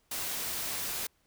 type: noise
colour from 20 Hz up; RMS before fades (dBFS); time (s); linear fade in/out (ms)
white; -35; 0.11-1.07; 5
effects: pink hiss -71 dBFS RMS until 1.26 s